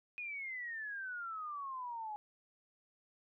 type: exponential sweep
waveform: sine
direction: down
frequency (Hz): 2489 to 830.6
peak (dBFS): -40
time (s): 0.18-2.16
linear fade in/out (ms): 0
effects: none